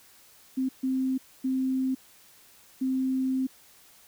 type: tone bursts at uneven times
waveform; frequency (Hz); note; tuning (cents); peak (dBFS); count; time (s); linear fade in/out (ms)
sine; 261.6; C4; 0; -24; 4; 0.57-0.69 / 0.83-1.18 / 1.44-1.95 / 2.81-3.47; 10
effects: white hiss -56 dBFS RMS until 4.07 s